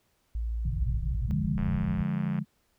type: tone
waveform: sine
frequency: 56.6 Hz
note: A1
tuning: 50 cents sharp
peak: -28 dBFS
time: 0.35-1.31 s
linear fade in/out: 0 ms
type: low-pass noise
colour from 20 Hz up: white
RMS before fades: -32 dBFS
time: 0.65-2.02 s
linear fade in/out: 5 ms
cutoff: 160 Hz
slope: 96 dB/octave
type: chord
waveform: sine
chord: D diminished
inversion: none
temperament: equal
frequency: 146.83 / 174.61 / 207.7 Hz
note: D3 / F3 / Ab3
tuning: 0 / 0 / 0 cents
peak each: -31 dBFS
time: 1.27-2.45 s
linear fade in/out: 50 ms
type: click train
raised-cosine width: 0.5 ms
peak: -28 dBFS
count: 75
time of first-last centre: 1.58-2.388 s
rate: 91.6 Hz
effects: pink hiss -71 dBFS RMS until 2.78 s

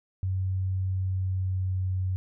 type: tone with pitch glide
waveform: sine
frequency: 94.1 to 93.13 Hz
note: F#2 to F#2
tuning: +30 to +12 cents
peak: -25 dBFS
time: 0.23-2.16 s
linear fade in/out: 0 ms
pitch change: -18 cents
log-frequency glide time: 0.9-1.9 s
effects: none

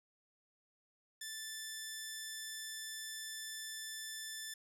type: tone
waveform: 10% pulse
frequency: 1759 Hz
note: A6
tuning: 1 cent flat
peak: -34 dBFS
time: 1.21-4.54 s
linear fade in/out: 5 ms
effects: none

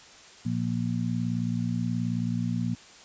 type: harmonic tone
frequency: 58.7 Hz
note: A#1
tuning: 13 cents sharp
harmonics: 2 / 3 / 4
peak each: -30 / -30 / -30 dBFS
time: 0.45-2.75 s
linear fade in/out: 10 ms
effects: white hiss -50 dBFS RMS until 3.04 s + resampled to 16000 Hz

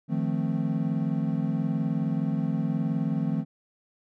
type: chord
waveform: triangle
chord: F dominant seventh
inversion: third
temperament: equal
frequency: 155.56 / 174.61 / 220 / 261.6 Hz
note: Eb3 / F3 / A3 / C4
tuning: 0 / 0 / 0 / 0 cents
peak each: -27 / -28 / -28 / -30 dBFS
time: 0.08-3.45 s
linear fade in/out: 50 ms
effects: none

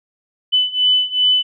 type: beating tone pair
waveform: sine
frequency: 3000 / 3002.6 Hz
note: F#7 / F#7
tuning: +23 / +25 cents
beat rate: 2.6 Hz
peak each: -17 / -15 dBFS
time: 0.52-1.43 s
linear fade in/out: 20 ms
effects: none

